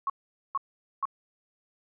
sine tone bursts, 1098 Hz, C#6, 17 cents flat, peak -25 dBFS, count 3, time 0.07-1.054 s, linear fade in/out 2 ms, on 28 ms, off 450 ms, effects none

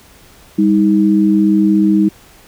sine tone pair together, 199.31 / 316.1 Hz, G3 / D#4, +29 / +27 cents, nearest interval minor sixth, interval 798 cents, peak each -11 dBFS, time 0.58-2.09 s, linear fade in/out 10 ms, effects pink hiss -44 dBFS RMS until 2.47 s

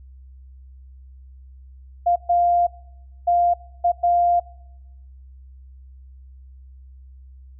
sine tone bursts at uneven times, 698.5 Hz, F5, in tune, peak -14 dBFS, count 5, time 2.06-2.16 / 2.29-2.67 / 3.27-3.54 / 3.84-3.92 / 4.03-4.4 s, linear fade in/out 10 ms, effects noise-tail reverb RT60 1.0 s tail -24 dB re dry + added 65 Hz sine -41 dBFS peak until 7.59 s

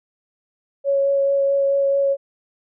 sine tone with vibrato, 554.4 Hz, C#5, in tune, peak -15 dBFS, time 0.84-2.17 s, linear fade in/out 50 ms, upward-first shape sine, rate 4.6 Hz, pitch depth 9 cents each way, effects none

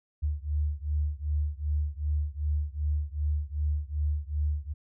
sine beating tone pair, 73.42 / 76.02 Hz, D2 / D#2, 0 / -40 cents, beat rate 2.6 Hz, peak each -29 / -30 dBFS, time 0.22-4.74 s, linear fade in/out 20 ms, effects none

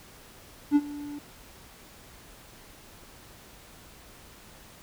triangle tone with ADSR envelope, 290.9 Hz, D4, 16 cents flat, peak -13 dBFS, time 0.71-1.19 s, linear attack 48 ms, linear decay 44 ms, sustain -20 dB, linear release 7 ms, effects pink hiss -51 dBFS RMS until 4.82 s

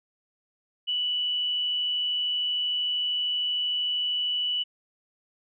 sine tone with amplitude modulation, 2960 Hz, F#7, in tune, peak -23 dBFS, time 0.87-4.64 s, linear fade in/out 20 ms, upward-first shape sine, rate 153 Hz, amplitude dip 30%, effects none

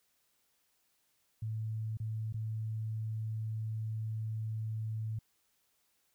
sine tone with dropouts, 110 Hz, A2, in tune, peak -34 dBFS, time 1.42-5.19 s, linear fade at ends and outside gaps 5 ms, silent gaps 1.972-2 / 2.326-2.341 s, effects white hiss -75 dBFS RMS until 6.14 s

